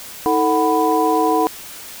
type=tone cluster; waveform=sine; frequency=317.6 / 444.9 / 743 / 992 Hz; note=D#4 / A4 / F#5 / B5; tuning=+36 / +19 / +7 / +7 cents; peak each=-19 dBFS; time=0.26-1.47 s; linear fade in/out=0 ms; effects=white hiss -35 dBFS RMS until 2 s

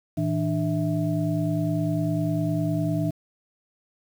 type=tone cluster; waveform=sine; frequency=111.2 / 161.1 / 297.5 / 655 Hz; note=A2 / E3 / D4 / E5; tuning=+19 / -39 / +22 / -11 cents; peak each=-29 / -25 / -27 / -32 dBFS; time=0.17-3.11 s; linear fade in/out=10 ms; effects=8-bit

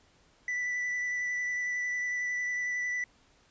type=tone with vibrato; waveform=triangle; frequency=1975.5 Hz; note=B6; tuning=in tune; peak=-28 dBFS; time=0.48-3.04 s; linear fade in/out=2 ms; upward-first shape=sine; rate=11 Hz; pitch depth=12 cents each way; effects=pink hiss -64 dBFS RMS until 3.5 s + resampled to 16000 Hz

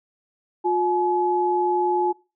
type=tone pair together; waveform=sine; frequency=357 / 851 Hz; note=F4 / G#5; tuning=+38 / +42 cents; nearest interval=octave + minor third; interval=1504 cents; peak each=-21 dBFS; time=0.64-2.13 s; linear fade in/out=20 ms; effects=noise-tail reverb RT60 0.3 s tail -22 dB re dry

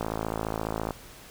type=click train; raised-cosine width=1 ms; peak=-15 dBFS; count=50; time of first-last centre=0.01-0.907 s; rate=54.6 Hz; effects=pink hiss -48 dBFS RMS until 1.3 s

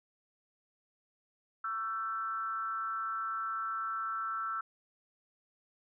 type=tone with frequency modulation; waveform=sine; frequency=1334 Hz; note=E6; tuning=20 cents sharp; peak=-33 dBFS; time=1.64-4.61 s; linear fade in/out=5 ms; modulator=210 Hz; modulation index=0.59; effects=none

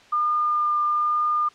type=tone with vibrato; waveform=sine; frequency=1207 Hz; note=D6; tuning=47 cents sharp; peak=-19 dBFS; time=0.12-1.49 s; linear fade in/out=10 ms; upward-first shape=triangle; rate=1.1 Hz; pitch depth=10 cents each way; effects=white hiss -51 dBFS RMS until 1.54 s + low-pass 4000 Hz 12 dB/octave

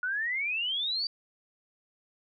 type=exponential sweep; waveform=sine; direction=up; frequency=1440 to 4699 Hz; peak=-28 dBFS; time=0.03-1.07 s; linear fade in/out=2 ms; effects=none

